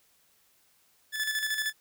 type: tone with tremolo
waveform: sawtooth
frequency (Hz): 1735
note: A6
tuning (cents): -25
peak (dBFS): -23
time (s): 1.12-1.73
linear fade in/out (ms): 50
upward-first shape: square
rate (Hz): 13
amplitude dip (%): 50
effects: white hiss -66 dBFS RMS until 1.8 s